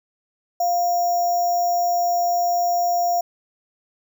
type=tone with sample-and-hold; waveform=sine; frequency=701 Hz; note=F5; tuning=6 cents sharp; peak=-17 dBFS; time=0.6-3.21 s; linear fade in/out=5 ms; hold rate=6300 Hz; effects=none